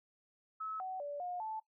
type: tone with pitch steps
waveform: sine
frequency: 1294 / 750 / 578 / 716 / 875 Hz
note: E6 / F#5 / D5 / F5 / A5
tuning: -32 / +23 / -28 / +43 / -10 cents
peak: -38 dBFS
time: 0.6-1.6 s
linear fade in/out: 10 ms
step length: 200 ms
effects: noise-tail reverb RT60 0.1 s tail -17 dB re dry